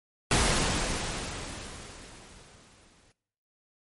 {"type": "noise with exponential decay", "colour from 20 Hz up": "pink", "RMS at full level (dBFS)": -22, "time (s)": [0.31, 3.12], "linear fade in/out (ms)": 2, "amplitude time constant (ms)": 610, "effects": ["noise-tail reverb RT60 0.8 s tail -21 dB re dry", "MP3 48 kbps"]}